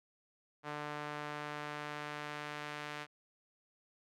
sawtooth tone with band-pass filter sweep, 148.5 Hz, D3, 20 cents sharp, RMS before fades -43 dBFS, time 0.63-3.07 s, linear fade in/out 50 ms, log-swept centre 1200 to 2000 Hz, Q 0.88, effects none

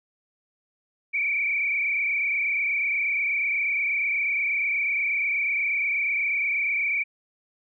sine tone with frequency modulation, 2300 Hz, D7, 37 cents flat, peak -22 dBFS, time 1.13-7.04 s, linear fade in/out 20 ms, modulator 28.3 Hz, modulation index 2.8, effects none

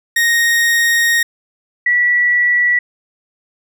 40% pulse / sine tone pair in turn, 1864.7 / 1948.7 Hz, A#6 / B6, 0 / -24 cents, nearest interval minor second, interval 76 cents, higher second, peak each -10 dBFS, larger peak neither, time 0.16-1.23 / 1.86-2.79 s, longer first, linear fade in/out 5 ms, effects none

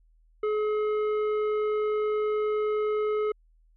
sine tone with hard clipping, 425.2 Hz, G#4, 41 cents sharp, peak -26 dBFS, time 0.43-3.32 s, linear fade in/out 5 ms, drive 12 dB, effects added 40 Hz sine -58 dBFS peak until 3.76 s + low-pass 2000 Hz 12 dB/octave

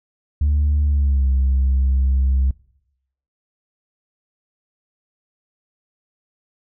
sine tone with pitch glide, 73.42 to 66.17 Hz, D2 to C2, 0 to +20 cents, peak -12 dBFS, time 0.41-2.51 s, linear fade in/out 5 ms, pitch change -180 cents, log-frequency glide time 0.84-1.29 s, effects noise-tail reverb RT60 0.8 s tail -24 dB re dry + tanh soft clip ceiling -12 dBFS

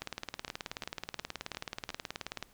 two click trains, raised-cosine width 0.2 ms, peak -19 / -22 dBFS, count 46 / 5, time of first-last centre 0.02-2.426 / 0.48-1.903 s, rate 18.7 / 2.81 Hz, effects pink hiss -63 dBFS RMS until 2.53 s

